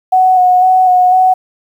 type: tone with vibrato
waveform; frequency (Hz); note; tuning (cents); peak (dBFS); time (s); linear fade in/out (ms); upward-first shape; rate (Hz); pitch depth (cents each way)
sine; 737; F#5; -7; -5; 0.12-1.34; 10; square; 2; 18
effects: 7-bit